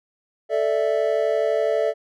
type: chord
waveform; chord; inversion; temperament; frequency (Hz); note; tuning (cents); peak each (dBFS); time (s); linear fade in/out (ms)
triangle; A suspended fourth; none; equal; 440 / 587.3 / 659.3; A4 / D5 / E5; 0 / 0 / 0; -21; 0.49-1.94; 50
effects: none